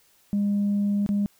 sine tone with dropouts, 203.2 Hz, G#3, 38 cents flat, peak -19 dBFS, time 0.33-1.26 s, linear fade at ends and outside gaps 0 ms, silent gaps 1.063-1.09 s, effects tanh soft clip ceiling -18 dBFS + white hiss -61 dBFS RMS until 1.39 s

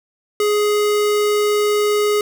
square tone, 417.3 Hz, G#4, 8 cents sharp, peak -15 dBFS, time 0.4-2.21 s, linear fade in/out 2 ms, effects none

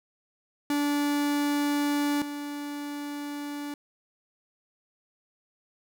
45% pulse tone pair in turn, 290 / 290 Hz, D4 / D4, -22 / -22 cents, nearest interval unison, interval 0 cents, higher neither, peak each -24 / -33 dBFS, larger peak first, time 0.7-2.22 / 2.22-3.74 s, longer neither, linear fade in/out 2 ms, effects none

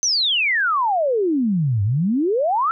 sine exponential two-way sweep, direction down then up, 6260 to 96.2 to 1367 Hz, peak -16 dBFS, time 0.03-2.71 s, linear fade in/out 0 ms, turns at 1.83 s, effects none

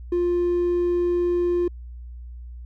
triangle tone, 350.9 Hz, F4, 8 cents sharp, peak -16 dBFS, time 0.12-1.68 s, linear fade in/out 5 ms, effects tanh soft clip ceiling -14 dBFS + added 60 Hz sine -35 dBFS peak until 2.65 s

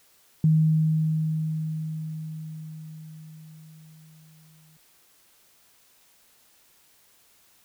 sine tone with exponential decay, 157.3 Hz, D#3, 19 cents sharp, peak -15 dBFS, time 0.44-4.77 s, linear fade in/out 2 ms, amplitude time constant 940 ms, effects white hiss -60 dBFS RMS until 7.64 s

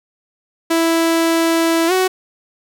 sawtooth tone with pitch glide, 330 to 372.6 Hz, E4 to F#4, +2 to +12 cents, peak -9 dBFS, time 0.7-2.08 s, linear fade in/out 10 ms, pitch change +210 cents, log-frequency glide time 1.87-1.92 s, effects none

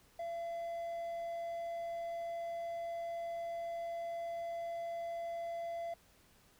triangle tone, 678 Hz, E5, 49 cents sharp, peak -36 dBFS, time 0.19-5.94 s, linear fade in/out 5 ms, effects pink hiss -66 dBFS RMS until 6.59 s

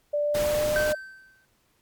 sine tone with pitch glide, 587.3 to 605.9 Hz, D5 to D#5, 0 to -46 cents, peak -22 dBFS, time 0.13-0.95 s, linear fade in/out 10 ms, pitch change +54 cents, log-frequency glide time 0.23-0.82 s
pink noise, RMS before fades -32 dBFS, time 0.34-0.93 s, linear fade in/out 10 ms
triangle tone with exponential decay, 1548 Hz, G6, 22 cents flat, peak -21 dBFS, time 0.76-1.45 s, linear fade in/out 0 ms, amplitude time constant 150 ms
effects pink hiss -67 dBFS RMS until 1.81 s + MP3 96 kbps

